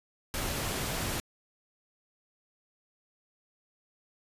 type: noise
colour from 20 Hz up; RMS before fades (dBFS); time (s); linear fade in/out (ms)
pink; -33; 0.34-1.2; 0
effects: resampled to 32000 Hz